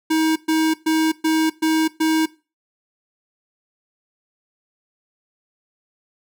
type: tone bursts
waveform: square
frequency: 317.5 Hz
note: D#4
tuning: 35 cents sharp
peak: -16 dBFS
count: 6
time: 0.1-2.26 s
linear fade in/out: 10 ms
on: 260 ms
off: 120 ms
effects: noise-tail reverb RT60 0.3 s tail -19 dB re dry